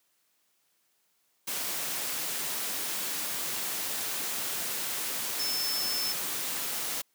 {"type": "tone in noise", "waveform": "sine", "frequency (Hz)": 5274, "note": "E8", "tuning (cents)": 0, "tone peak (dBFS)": -30, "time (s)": [5.39, 6.13], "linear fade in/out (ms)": 10, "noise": "white", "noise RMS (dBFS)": -33, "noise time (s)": [1.47, 7.02], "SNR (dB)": 0, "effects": ["white hiss -72 dBFS RMS until 7.14 s", "high-pass 150 Hz 12 dB/octave"]}